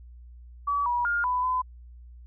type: tone with pitch steps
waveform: sine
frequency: 1143 / 966 / 1414 / 997 / 1013 Hz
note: D6 / B5 / F6 / B5 / B5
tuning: -47 / -39 / +21 / +16 / +44 cents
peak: -23 dBFS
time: 0.67-1.62 s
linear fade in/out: 10 ms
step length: 190 ms
effects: added 60 Hz sine -44 dBFS peak until 2.26 s